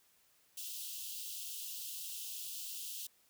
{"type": "high-pass noise", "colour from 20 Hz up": "white", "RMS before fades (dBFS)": -44, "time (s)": [0.57, 3.07], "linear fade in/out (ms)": 5, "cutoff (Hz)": 2700, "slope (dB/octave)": 96, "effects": ["white hiss -70 dBFS RMS until 3.29 s"]}